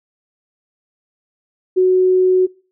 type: tone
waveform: sine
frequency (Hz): 370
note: F#4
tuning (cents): 0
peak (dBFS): -9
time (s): 1.76-2.47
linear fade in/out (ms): 20
effects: noise-tail reverb RT60 0.4 s tail -24 dB re dry